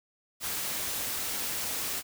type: noise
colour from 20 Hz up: white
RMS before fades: -33 dBFS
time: 0.4-2.03 s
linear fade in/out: 50 ms
effects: none